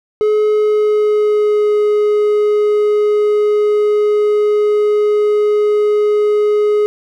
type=tone with pitch glide; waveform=triangle; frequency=425.1 to 419 Hz; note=G#4 to G#4; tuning=+40 to +15 cents; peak=-8 dBFS; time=0.21-6.86 s; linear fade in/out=0 ms; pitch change=-25 cents; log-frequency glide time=0.47-1.75 s; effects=none